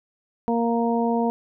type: harmonic tone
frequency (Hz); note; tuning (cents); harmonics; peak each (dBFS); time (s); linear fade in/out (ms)
233.1; A#3; 0; 1 / 2 / 3 / 4; -22 / -25 / -27 / -28; 0.48-1.3; 0
effects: none